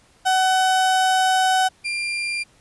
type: tone pair in turn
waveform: 35% pulse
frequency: 752 / 2387 Hz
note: F#5 / D7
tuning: +28 / +28 cents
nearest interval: octave + minor sixth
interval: 2000 cents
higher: second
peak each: -14 / -21 dBFS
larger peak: first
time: 0.25-1.69 / 1.84-2.44 s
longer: first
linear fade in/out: 20 ms
effects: pink hiss -56 dBFS RMS until 2.6 s + resampled to 24000 Hz